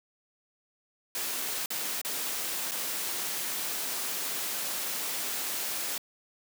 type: noise with dropouts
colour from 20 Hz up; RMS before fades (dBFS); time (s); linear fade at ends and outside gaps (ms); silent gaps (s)
white; -33; 1.15-5.98; 2; 1.66-1.704 / 2.015-2.048 / 2.712-2.717
effects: high-pass 200 Hz 12 dB/octave